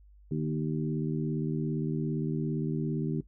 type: harmonic tone with a mistuned harmonic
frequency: 77.5 Hz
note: D#2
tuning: 6 cents flat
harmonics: 2 / 3 / 4 / 5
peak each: -30 / -34 / -36 / -38 dBFS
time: 0.31-3.21 s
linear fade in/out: 5 ms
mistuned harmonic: 2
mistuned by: -28 cents
effects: noise-tail reverb RT60 0.1 s tail -18 dB re dry + added 50 Hz sine -53 dBFS peak until 3.27 s